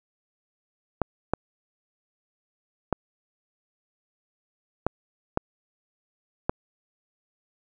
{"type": "clicks", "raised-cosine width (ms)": 1, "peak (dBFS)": -8, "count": 6, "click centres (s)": [1.017, 1.336, 2.927, 4.866, 5.374, 6.495], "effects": []}